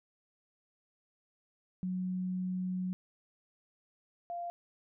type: tone pair in turn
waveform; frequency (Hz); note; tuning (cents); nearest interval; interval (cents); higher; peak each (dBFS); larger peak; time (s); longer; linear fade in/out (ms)
sine; 183.8 / 693.9; F#3 / F5; -11 / -11; octave + major seventh; 2300; second; -32 / -36; first; 1.83-2.93 / 4.3-4.5; first; 0
effects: none